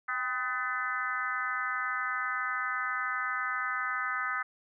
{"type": "harmonic tone with a mistuned harmonic", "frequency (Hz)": 252.2, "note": "B3", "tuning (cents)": 36, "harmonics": [3, 4, 5, 6, 7, 8], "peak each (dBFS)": [-45, -45, -33, -35, -37, -39], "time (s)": [0.08, 4.43], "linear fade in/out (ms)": 10, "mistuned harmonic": 3, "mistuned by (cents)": 71, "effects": []}